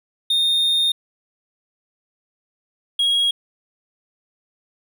triangle tone pair in turn, 3667 / 3296 Hz, A#7 / G#7, -29 / -14 cents, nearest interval major second, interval 185 cents, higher first, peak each -14 / -14 dBFS, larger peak neither, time 0.3-0.92 / 2.99-3.31 s, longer first, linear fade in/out 5 ms, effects none

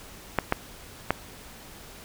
clicks, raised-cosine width 0.5 ms, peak -6 dBFS, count 3, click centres 0.387 / 0.524 / 1.106 s, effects pink hiss -46 dBFS RMS until 2.04 s

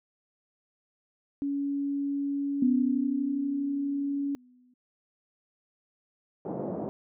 sine tone, 281.5 Hz, C#4, 27 cents sharp, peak -27 dBFS, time 1.42-4.35 s, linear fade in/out 0 ms
sine tone with exponential decay, 249.2 Hz, B3, 16 cents sharp, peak -20 dBFS, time 2.62-4.74 s, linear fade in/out 5 ms, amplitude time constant 460 ms
pink band-pass noise, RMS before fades -34 dBFS, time 6.45-6.89 s, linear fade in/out 0 ms, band 160 to 690 Hz, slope 24 dB/octave
effects none

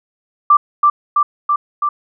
sine tone with echo, 1176 Hz, D6, 2 cents sharp, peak -5 dBFS, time 0.5-0.57 s, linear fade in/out 5 ms, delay 330 ms, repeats 4, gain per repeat -2 dB, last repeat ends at 1.89 s, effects none

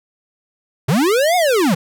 square linear two-way sweep, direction up then down, 114.3 to 740 to 147.2 Hz, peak -13 dBFS, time 0.88-1.75 s, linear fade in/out 10 ms, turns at 1.36 s, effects none

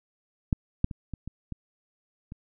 clicks, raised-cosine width 5 ms, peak -10 / -9 / -23 / -22 / -24 / -22 / -27 dBFS, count 7, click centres 0.528 / 0.844 / 0.912 / 1.137 / 1.276 / 1.523 / 2.321 s, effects none

